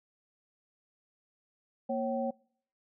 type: tone cluster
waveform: sine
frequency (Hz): 233.9 / 546 / 768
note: A#3 / C#5 / G5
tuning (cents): +6 / -26 / -36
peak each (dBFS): -34 / -32 / -36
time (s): 1.89-2.31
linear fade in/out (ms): 10
effects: noise-tail reverb RT60 0.6 s tail -26 dB re dry